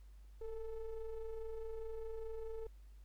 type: ring-modulated tone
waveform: triangle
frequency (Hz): 217.6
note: A3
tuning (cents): -19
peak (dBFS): -36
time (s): 0.41-2.67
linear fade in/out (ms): 5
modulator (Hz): 230
effects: added 50 Hz sine -54 dBFS peak until 3.04 s + pink hiss -75 dBFS RMS until 3.04 s